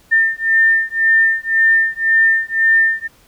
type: beating tone pair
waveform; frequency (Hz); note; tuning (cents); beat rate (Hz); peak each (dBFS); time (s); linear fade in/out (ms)
sine; 1801 / 1802.9; A6 / A6; +40 / +42; 1.9; -14; 0.11-3.08; 20
effects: pink hiss -51 dBFS RMS until 3.27 s